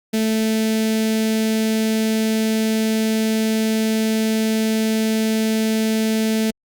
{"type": "tone with notch filter", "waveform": "sawtooth", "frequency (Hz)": 220, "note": "A3", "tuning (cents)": 0, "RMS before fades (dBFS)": -19, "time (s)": [0.13, 6.51], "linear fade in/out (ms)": 10, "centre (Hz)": 1100, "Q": 0.7, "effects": ["Opus 48 kbps"]}